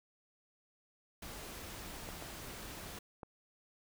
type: noise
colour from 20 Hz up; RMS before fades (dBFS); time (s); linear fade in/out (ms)
pink; -47; 1.22-2.99; 5
type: clicks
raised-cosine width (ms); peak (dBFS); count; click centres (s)
1; -31; 3; 2.089 / 2.224 / 3.232
effects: none